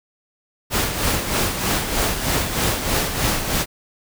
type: noise with tremolo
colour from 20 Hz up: pink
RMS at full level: -19 dBFS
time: 0.7-3.66 s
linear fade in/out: 50 ms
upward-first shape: sine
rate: 3.2 Hz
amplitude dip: 55%
effects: none